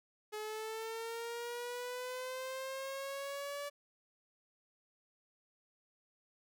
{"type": "linear sweep", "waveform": "sawtooth", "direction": "up", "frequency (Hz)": [423.7, 577], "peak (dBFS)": -36, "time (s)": [0.32, 3.7], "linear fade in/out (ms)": 20, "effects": []}